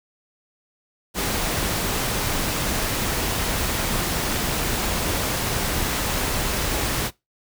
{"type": "noise", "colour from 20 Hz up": "pink", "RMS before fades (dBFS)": -24, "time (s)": [1.14, 7.11], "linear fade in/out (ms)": 50, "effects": ["noise-tail reverb RT60 0.2 s tail -21 dB re dry"]}